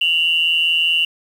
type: tone pair together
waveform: sine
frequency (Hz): 2768 / 2933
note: F7 / F#7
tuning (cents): -16 / -16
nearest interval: minor second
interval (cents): 100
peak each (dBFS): -16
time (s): 0.01-1.05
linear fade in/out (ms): 5
effects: tanh soft clip ceiling -6 dBFS + 7-bit